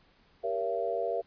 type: chord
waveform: sine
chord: G diminished seventh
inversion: none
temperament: just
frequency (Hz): 392 / 470.4 / 564.5 / 677.4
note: G4 / Bb4 / Db5 / Fb5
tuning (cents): 0 / +16 / +31 / +47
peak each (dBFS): -37 / -33 / -36 / -32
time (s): 0.43-1.22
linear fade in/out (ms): 20
effects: pink hiss -64 dBFS RMS until 1.26 s + resampled to 11025 Hz